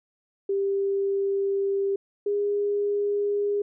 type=tone pair in turn; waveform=sine; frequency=394.8 / 408.3 Hz; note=G4 / G#4; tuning=+12 / -29 cents; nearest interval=minor second; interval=59 cents; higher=second; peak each=-22 dBFS; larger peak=neither; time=0.49-1.96 / 2.26-3.62 s; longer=first; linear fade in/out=5 ms; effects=none